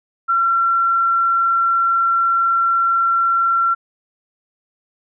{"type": "tone", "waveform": "sine", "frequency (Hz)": 1361, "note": "F6", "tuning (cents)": -45, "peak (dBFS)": -13, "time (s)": [0.28, 3.75], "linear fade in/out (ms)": 20, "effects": []}